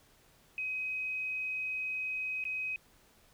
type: tone with dropouts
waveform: sine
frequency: 2526 Hz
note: D#7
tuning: 26 cents sharp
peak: -33 dBFS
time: 0.58-2.76 s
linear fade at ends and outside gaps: 1 ms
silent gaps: 2.44-2.452 s
effects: pink hiss -64 dBFS RMS until 3.33 s